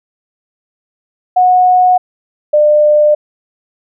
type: tone pair in turn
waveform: sine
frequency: 731 / 599.1 Hz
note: F#5 / D5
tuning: -21 / +34 cents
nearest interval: minor third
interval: 345 cents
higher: first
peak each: -5 dBFS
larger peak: neither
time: 1.36-1.98 / 2.53-3.15 s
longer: neither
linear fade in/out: 10 ms
effects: none